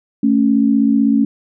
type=tone pair together; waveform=sine; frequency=220.6 / 276.5 Hz; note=A3 / C#4; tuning=+5 / -4 cents; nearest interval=major third; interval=391 cents; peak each=-13 dBFS; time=0.23-1.25 s; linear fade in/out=5 ms; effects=none